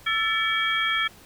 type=tone cluster; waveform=sine; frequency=1331 / 1752 / 2280 / 3256 Hz; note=E6 / A6 / C#7 / G#7; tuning=+16 / -8 / +48 / -35 cents; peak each=-27 dBFS; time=0.06-1.08 s; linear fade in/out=10 ms; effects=pink hiss -50 dBFS RMS until 1.25 s